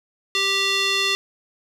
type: tone with band-pass filter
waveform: square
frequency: 392 Hz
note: G4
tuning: in tune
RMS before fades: -21 dBFS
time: 0.35-1.15 s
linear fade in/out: 0 ms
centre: 3500 Hz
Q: 2.1
effects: none